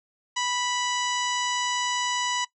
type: harmonic tone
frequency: 985 Hz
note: B5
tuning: 5 cents flat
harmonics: 1 / 2 / 3 / 4 / 5 / 6 / 7 / 8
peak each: -29 / -32 / -31 / -36 / -39 / -35 / -36 / -41 dBFS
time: 0.36-2.45 s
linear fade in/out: 10 ms
effects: noise-tail reverb RT60 0.1 s tail -18 dB re dry